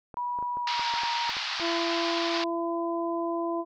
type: clicks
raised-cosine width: 1 ms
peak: -28 dBFS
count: 10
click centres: 0.142 / 0.388 / 0.426 / 0.571 / 0.795 / 0.939 / 1.035 / 1.294 / 1.368 / 1.598 s
type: tone with pitch glide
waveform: sine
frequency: 974 to 941.9 Hz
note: B5 to A#5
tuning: -24 to +18 cents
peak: -28 dBFS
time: 0.17-1.3 s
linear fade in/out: 0 ms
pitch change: -58 cents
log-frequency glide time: 0.58-0.88 s
type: band-pass noise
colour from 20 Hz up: white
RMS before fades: -32 dBFS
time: 0.67-2.44 s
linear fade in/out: 2 ms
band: 770 to 5000 Hz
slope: 48 dB/octave
type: harmonic tone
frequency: 337.3 Hz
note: E4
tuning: 40 cents sharp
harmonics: 1 / 2 / 3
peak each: -29 / -32 / -34 dBFS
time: 1.59-3.65 s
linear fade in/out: 50 ms
effects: none